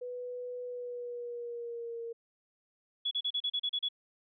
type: tone with pitch glide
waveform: sine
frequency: 493.9 to 463.5 Hz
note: B4 to A#4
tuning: 0 to -10 cents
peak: -37 dBFS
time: 0.01-2.13 s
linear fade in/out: 10 ms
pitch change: -110 cents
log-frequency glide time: 0.64-2.02 s
type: tone bursts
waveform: sine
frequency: 3385 Hz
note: G#7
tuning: 32 cents sharp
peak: -29 dBFS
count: 9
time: 3.05-3.888 s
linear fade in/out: 10 ms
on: 62 ms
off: 35 ms
effects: none